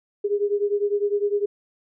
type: beating tone pair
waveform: sine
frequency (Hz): 405.9 / 415.8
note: G#4 / G#4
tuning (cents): -40 / +2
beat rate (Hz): 9.9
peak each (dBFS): -22 / -24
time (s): 0.24-1.46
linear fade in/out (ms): 10
effects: none